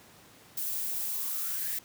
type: noise with high-pass filter sweep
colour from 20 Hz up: violet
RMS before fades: -33 dBFS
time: 0.57-1.79 s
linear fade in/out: 5 ms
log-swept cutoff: 500 to 1900 Hz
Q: 7.2
effects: pink hiss -55 dBFS RMS until 1.84 s + high-pass 100 Hz 12 dB/octave